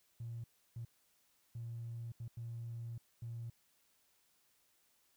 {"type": "tone bursts at uneven times", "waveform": "triangle", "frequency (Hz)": 116.54, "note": "A#2", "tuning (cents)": 0, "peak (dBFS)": -38, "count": 6, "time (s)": [[0.2, 0.44], [0.76, 0.85], [1.55, 2.12], [2.2, 2.28], [2.37, 2.98], [3.22, 3.5]], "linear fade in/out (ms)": 5, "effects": ["tanh soft clip ceiling -39 dBFS", "white hiss -74 dBFS RMS until 5.16 s"]}